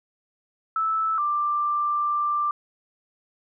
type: tone pair in turn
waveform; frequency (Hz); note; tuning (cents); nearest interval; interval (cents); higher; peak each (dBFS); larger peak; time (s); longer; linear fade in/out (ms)
sine; 1312 / 1181.8; E6 / D6; -9 / +10; major second; 181; first; -21; neither; 0.76-1.18 / 1.18-2.51; second; 2
effects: none